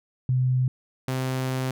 sine / sawtooth tone pair in turn, 127.8 / 130.11 Hz, C3 / C3, -40 / -9 cents, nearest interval unison, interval 31 cents, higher second, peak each -19 / -21 dBFS, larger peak first, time 0.29-0.68 / 1.08-1.71 s, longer second, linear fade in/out 2 ms, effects none

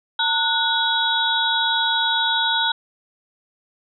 sine tone cluster, 905 / 1464 / 3377 / 3822 Hz, A5 / F#6 / G#7 / A#7, +48 / -19 / +28 / +43 cents, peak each -23 dBFS, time 0.19-2.72 s, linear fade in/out 5 ms, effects none

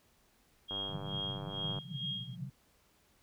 sine tone with tremolo, 3256 Hz, G#7, 35 cents flat, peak -35 dBFS, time 0.68-2.36 s, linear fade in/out 20 ms, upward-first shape sine, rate 2.3 Hz, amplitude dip 90%
click train, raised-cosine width 1 ms, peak -30 dBFS, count 107, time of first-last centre 0.71-1.786 s, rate 98.5 Hz
pink band-pass noise, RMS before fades -43 dBFS, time 0.89-2.5 s, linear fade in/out 5 ms, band 120 to 190 Hz, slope 96 dB/octave
effects pink hiss -69 dBFS RMS until 3.22 s

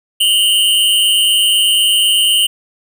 square tone pair together, 2854 / 3062 Hz, F7 / G7, +37 / -41 cents, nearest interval minor second, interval 122 cents, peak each -13 dBFS, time 0.2-2.47 s, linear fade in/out 10 ms, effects none

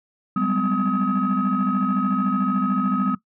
sine tone cluster, 189.7 / 203.3 / 253.7 / 1267 Hz, F#3 / G#3 / B3 / D#6, +43 / -37 / +47 / +31 cents, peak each -23 dBFS, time 0.36-3.15 s, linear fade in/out 5 ms, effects noise-tail reverb RT60 0.1 s tail -18 dB re dry + tanh soft clip ceiling -13 dBFS

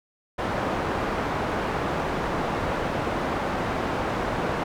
white low-pass noise, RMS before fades -27 dBFS, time 0.38-4.64 s, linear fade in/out 10 ms, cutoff 990 Hz, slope 12 dB/octave, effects none

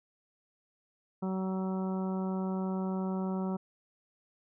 harmonic tone, 188.6 Hz, F#3, 33 cents sharp, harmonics 1 / 2 / 3 / 4 / 5 / 6 / 7, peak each -31 / -39 / -44 / -45 / -45 / -52 / -49 dBFS, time 1.22-3.57 s, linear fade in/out 10 ms, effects none

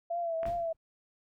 sine tone with vibrato, 672 Hz, E5, 33 cents sharp, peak -30 dBFS, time 0.1-0.73 s, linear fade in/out 10 ms, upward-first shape triangle, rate 2.8 Hz, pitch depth 64 cents each way
clicks, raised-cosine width 0.5 ms, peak -27 dBFS, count 2, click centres 0.432 / 0.455 s
brown noise with exponential decay, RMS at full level -37 dBFS, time 0.46-0.77 s, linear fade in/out 2 ms, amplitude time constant 67 ms
effects none

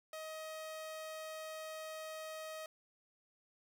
sawtooth tone, 630 Hz, D#5, 21 cents sharp, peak -40 dBFS, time 0.13-2.66 s, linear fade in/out 2 ms, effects none

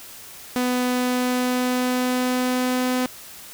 sawtooth tone with pitch glide, 249.3 to 252.9 Hz, B3 to B3, +16 to +41 cents, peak -16 dBFS, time 0.56-3.06 s, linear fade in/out 0 ms, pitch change +25 cents, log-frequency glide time 0.89-2.93 s, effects white hiss -41 dBFS RMS until 3.53 s

